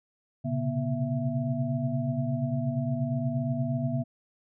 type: tone cluster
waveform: sine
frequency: 118.2 / 130.2 / 138.7 / 241.7 / 663 Hz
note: A#2 / C3 / C#3 / B3 / E5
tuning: +24 / -8 / +1 / -37 / +10 cents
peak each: -35 / -34 / -30 / -31 / -36 dBFS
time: 0.44-4.04 s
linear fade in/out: 20 ms
effects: none